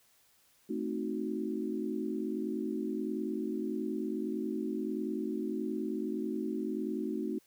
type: chord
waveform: sine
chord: A diminished seventh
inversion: none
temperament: equal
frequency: 220 / 261.6 / 311.1 / 370 Hz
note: A3 / C4 / Eb4 / Gb4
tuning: 0 / 0 / 0 / 0 cents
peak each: -37 / -39 / -37 / -38 dBFS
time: 0.69-7.39 s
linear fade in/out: 10 ms
effects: white hiss -67 dBFS RMS until 7.46 s